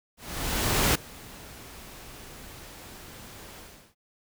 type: noise with ADSR envelope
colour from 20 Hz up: pink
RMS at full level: -22 dBFS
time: 0.17-3.95 s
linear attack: 780 ms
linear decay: 7 ms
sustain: -23 dB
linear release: 360 ms
effects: none